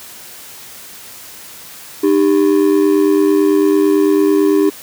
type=ring-modulated tone; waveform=triangle; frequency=350 Hz; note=F4; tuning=4 cents sharp; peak=-4 dBFS; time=2.03-4.7 s; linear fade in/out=10 ms; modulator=44.5 Hz; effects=white hiss -35 dBFS RMS until 4.82 s + high-pass 60 Hz 12 dB/octave